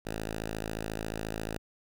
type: tone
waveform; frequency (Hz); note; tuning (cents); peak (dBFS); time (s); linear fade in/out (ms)
5% pulse; 54.2; A1; -25; -23; 0.05-1.58; 10
effects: none